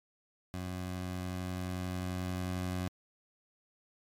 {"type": "tone with level ramp", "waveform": "20% pulse", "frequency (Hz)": 91.3, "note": "F#2", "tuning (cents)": -23, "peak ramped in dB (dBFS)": [-32, -28], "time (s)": [0.54, 2.88], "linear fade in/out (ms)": 0, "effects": ["MP3 96 kbps"]}